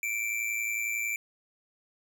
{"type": "tone with amplitude modulation", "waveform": "square", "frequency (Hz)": 2342, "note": "D7", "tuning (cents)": -5, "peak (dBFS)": -27, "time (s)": [0.03, 1.16], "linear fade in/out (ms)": 2, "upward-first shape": "sine", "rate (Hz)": 111, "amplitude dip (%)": 60, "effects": []}